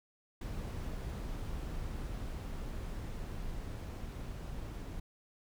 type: noise with level ramp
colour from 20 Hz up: brown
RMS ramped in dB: -39 to -42 dBFS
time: 0.41-5 s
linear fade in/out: 5 ms
effects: none